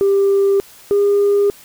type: tone pair in turn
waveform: sine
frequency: 395.6 / 405.1 Hz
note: G4 / G#4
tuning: +16 / -43 cents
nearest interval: unison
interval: 41 cents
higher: second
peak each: -9 dBFS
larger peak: neither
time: 0.01-0.6 / 0.91-1.5 s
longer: neither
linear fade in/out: 0 ms
effects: tanh soft clip ceiling -8 dBFS + white hiss -43 dBFS RMS until 1.64 s